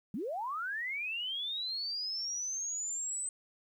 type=linear sweep; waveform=sine; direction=up; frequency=173.9 to 8160 Hz; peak=-34 dBFS; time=0.14-3.29 s; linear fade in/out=2 ms; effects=11-bit